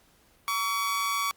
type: tone with amplitude modulation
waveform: sawtooth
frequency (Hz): 1133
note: C#6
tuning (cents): +37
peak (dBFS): -20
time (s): 0.48-1.31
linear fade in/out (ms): 0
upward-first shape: sine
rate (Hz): 204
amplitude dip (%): 50
effects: pink hiss -62 dBFS RMS until 1.36 s + Opus 48 kbps